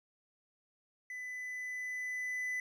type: tone with level ramp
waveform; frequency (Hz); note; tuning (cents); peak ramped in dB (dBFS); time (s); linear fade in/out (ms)
triangle; 2001; B6; +22; -39 to -32; 1.1-2.6; 2
effects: none